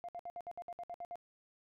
sine tone bursts, 698 Hz, F5, 1 cent flat, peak -40 dBFS, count 11, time 0.04-1.156 s, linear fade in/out 0 ms, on 46 ms, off 61 ms, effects tanh soft clip ceiling -37 dBFS

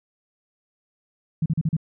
sine tone bursts, 158.9 Hz, D#3, 37 cents sharp, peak -18 dBFS, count 5, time 1.42-1.767 s, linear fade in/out 5 ms, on 39 ms, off 38 ms, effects none

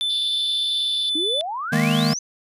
triangle tone with pitch glide, 3520 to 3494 Hz, A7 to A7, 0 to -13 cents, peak -19 dBFS, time 0.01-1.41 s, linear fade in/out 0 ms, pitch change -13 cents, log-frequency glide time 0.79-1.26 s
pink band-pass noise, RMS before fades -34 dBFS, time 0.09-1.1 s, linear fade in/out 10 ms, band 3100 to 4700 Hz, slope 96 dB/octave
sine exponential sweep, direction up, 293.7 to 6272 Hz, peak -25 dBFS, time 1.15-2.19 s, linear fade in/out 5 ms
square chord, D# suspended fourth, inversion none, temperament just, 155.56 / 207.4 / 233.3 Hz, D#3 / G#3 / A#3, 0 / -2 / +2 cents, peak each -22 / -24 / -22 dBFS, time 1.72-2.14 s, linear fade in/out 10 ms
effects resampled to 32000 Hz

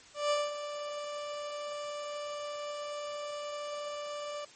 30% pulse tone with ADSR envelope, 587.3 Hz, D5, in tune, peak -23 dBFS, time 0.14-4.45 s, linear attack 170 ms, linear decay 200 ms, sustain -11 dB, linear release 6 ms, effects white hiss -55 dBFS RMS until 4.55 s + MP3 32 kbps

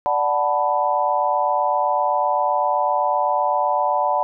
sine chord, B minor seventh, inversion first, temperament equal, 587.3 / 740 / 880 / 987.8 Hz, D5 / F#5 / A5 / B5, 0 / 0 / 0 / 0 cents, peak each -23 / -22 / -22 / -22 dBFS, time 0.06-4.23 s, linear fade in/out 0 ms, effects none

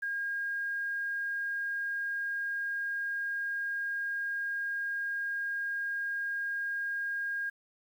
sine tone with quantisation, 1620 Hz, G#6, 43 cents flat, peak -31 dBFS, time 0.02-7.5 s, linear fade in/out 10 ms, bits 10, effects none

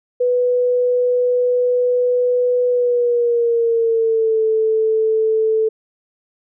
sine tone with pitch glide, 493.9 to 440 Hz, B4 to A4, 0 to 0 cents, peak -13 dBFS, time 0.2-5.69 s, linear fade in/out 10 ms, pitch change -200 cents, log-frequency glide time 2.68-4.43 s, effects none

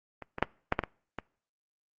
clicks, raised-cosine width 0.5 ms, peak -25 / -20 / -7 / -9 / -11 / -18 / -19 dBFS, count 7, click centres 0.223 / 0.384 / 0.426 / 0.724 / 0.791 / 0.837 / 1.187 s, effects noise-tail reverb RT60 0.5 s tail -25 dB re dry + Opus 24 kbps

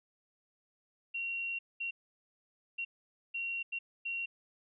sine tone bursts at uneven times, 2745 Hz, F7, 31 cents flat, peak -34 dBFS, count 6, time 1.14-1.59 / 1.8-1.91 / 2.78-2.85 / 3.34-3.63 / 3.72-3.79 / 4.05-4.26 s, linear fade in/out 10 ms, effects none

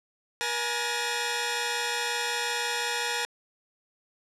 10% pulse tone cluster, 477.4 / 841 / 1844 Hz, A#4 / G#5 / A#6, +41 / +22 / -19 cents, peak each -23 dBFS, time 0.41-3.25 s, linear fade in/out 0 ms, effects low-pass 9000 Hz 12 dB/octave

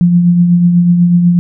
sine tone with tremolo, 174.61 Hz, F3, in tune, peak -3 dBFS, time 0.01-1.39 s, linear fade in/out 0 ms, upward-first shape triangle, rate 8.1 Hz, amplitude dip 45%, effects none

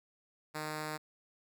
5% pulse tone, 153.8 Hz, D#3, 20 cents flat, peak -26 dBFS, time 0.54-0.98 s, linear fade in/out 20 ms, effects none

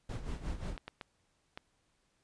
brown noise with tremolo, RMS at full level -36 dBFS, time 0.09-0.77 s, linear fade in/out 5 ms, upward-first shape sine, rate 5.6 Hz, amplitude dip 70%
clicks, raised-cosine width 0.3 ms, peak -26 dBFS, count 4, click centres 0.778 / 0.88 / 1.012 / 1.575 s
effects pink hiss -75 dBFS RMS until 2.23 s + resampled to 22050 Hz

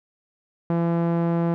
sawtooth tone with low-pass filter, 168.9 Hz, E3, 42 cents sharp, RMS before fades -22 dBFS, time 0.7-1.54 s, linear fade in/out 0 ms, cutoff 970 Hz, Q 0.77, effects none

